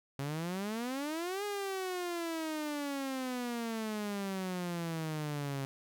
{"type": "exponential two-way sweep", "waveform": "sawtooth", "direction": "up then down", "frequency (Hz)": [135.2, 415.3, 135.2], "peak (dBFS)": -31, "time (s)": [0.19, 5.65], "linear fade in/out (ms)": 0, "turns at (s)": 1.44, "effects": []}